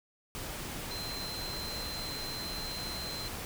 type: tone in noise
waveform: sine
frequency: 4100 Hz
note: C8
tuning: 36 cents flat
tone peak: -39 dBFS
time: 0.91-3.28 s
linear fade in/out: 0 ms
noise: pink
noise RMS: -40 dBFS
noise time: 0.35-3.45 s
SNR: -2 dB
effects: none